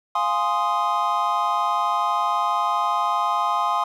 triangle chord, F minor seventh, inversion none, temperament equal with one note detuned, 698.5 / 830.6 / 1042.9 / 1244.5 Hz, F5 / Ab5 / C6 / Eb6, 0 / 0 / -6 / 0 cents, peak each -26 / -24 / -21 / -23 dBFS, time 0.15-3.84 s, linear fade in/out 5 ms, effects none

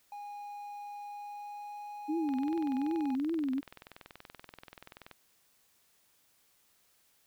triangle tone with pitch glide, 821 to 828.1 Hz, G#5 to G#5, -20 to -5 cents, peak -39 dBFS, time 0.12-3.15 s, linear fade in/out 2 ms, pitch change +15 cents, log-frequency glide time 1.03-1.92 s
sine tone with vibrato, 293.7 Hz, D4, in tune, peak -29 dBFS, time 2.08-3.61 s, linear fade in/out 20 ms, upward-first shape triangle, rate 2.6 Hz, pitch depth 260 cents each way
click train, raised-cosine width 0.3 ms, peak -31 dBFS, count 60, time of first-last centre 2.29-5.113 s, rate 20.9 Hz
effects white hiss -69 dBFS RMS until 7.26 s

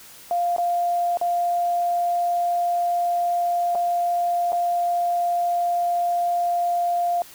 sine tone with dropouts, 698.5 Hz, F5, in tune, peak -19 dBFS, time 0.31-7.22 s, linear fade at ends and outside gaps 1 ms, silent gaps 0.564-0.582 / 1.172-1.213 / 3.75-3.754 / 4.521-4.529 s, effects white hiss -45 dBFS RMS until 7.34 s

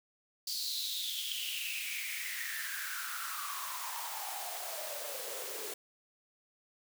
white noise with high-pass filter sweep, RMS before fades -39 dBFS, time 0.47-5.74 s, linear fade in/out 5 ms, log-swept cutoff 4600 to 410 Hz, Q 7.7, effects none

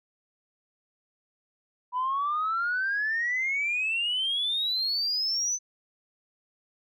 sine exponential sweep, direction up, 980 to 6150 Hz, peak -24 dBFS, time 1.92-5.59 s, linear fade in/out 50 ms, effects tanh soft clip ceiling -21 dBFS

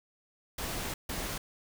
pink noise bursts at uneven times, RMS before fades -36 dBFS, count 2, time 0.58-0.94 / 1.09-1.38 s, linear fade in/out 5 ms, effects none

